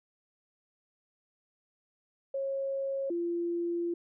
sine tone pair in turn, 545 / 343.3 Hz, C#5 / F4, -29 / -30 cents, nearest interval minor sixth, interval 801 cents, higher first, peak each -30 / -29 dBFS, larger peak second, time 2.34-3.1 / 3.1-3.94 s, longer second, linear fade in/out 5 ms, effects none

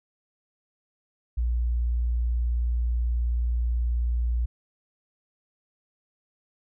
sine tone, 59.3 Hz, A#1, 30 cents sharp, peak -22 dBFS, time 1.37-4.46 s, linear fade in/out 10 ms, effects none

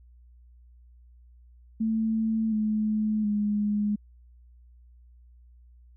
sine tone with pitch steps, 221.8 / 214.7 / 207.9 Hz, A3 / A3 / G#3, +14 / -42 / +2 cents, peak -23 dBFS, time 1.8-3.96 s, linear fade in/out 10 ms, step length 720 ms, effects added 60 Hz sine -51 dBFS peak until 5.96 s

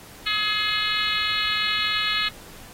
harmonic tone, 423.1 Hz, G#4, 32 cents sharp, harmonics 3 / 4 / 5 / 6 / 7 / 8 / 9 / 10, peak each -30 / -30 / -30 / -30 / -30 / -30 / -30 / -30 dBFS, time 0.26-2.29 s, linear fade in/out 10 ms, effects pink hiss -45 dBFS RMS until 2.73 s + AAC 48 kbps

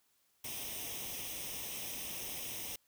white noise with comb filter, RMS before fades -42 dBFS, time 0.44-2.76 s, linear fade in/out 5 ms, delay 0.34 ms, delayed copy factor +0.7, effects white hiss -74 dBFS RMS until 2.87 s

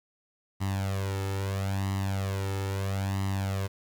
sawtooth tone with flanger, 97.4 Hz, G2, 11 cents flat, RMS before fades -30 dBFS, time 0.6-3.68 s, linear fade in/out 20 ms, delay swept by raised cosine 1 to 2.3 ms, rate 0.76 Hz, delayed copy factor +0.75, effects 10-bit

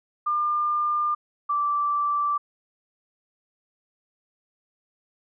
sine tone pair in turn, 1200 / 1167.2 Hz, D6 / D6, +37 / -11 cents, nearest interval unison, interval 48 cents, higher first, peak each -21 dBFS, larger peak neither, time 0.26-1.15 / 1.49-2.38 s, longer neither, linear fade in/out 10 ms, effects none

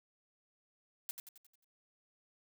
blue noise with echo, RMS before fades -40 dBFS, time 1.09-1.11 s, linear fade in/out 0 ms, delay 89 ms, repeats 6, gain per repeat -6 dB, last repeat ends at 1.644 s, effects none

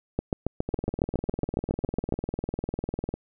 two click trains, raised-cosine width 2 ms, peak -11 / -16 dBFS, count 15 / 50, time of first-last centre 0.19-2.124 / 0.69-3.14 s, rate 7.24 / 20 Hz, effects none

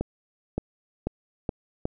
accelerating click train, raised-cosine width 2 ms, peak -13 dBFS, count 5, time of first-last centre 0.01-1.854 s, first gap 570 ms, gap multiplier 0.86, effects none

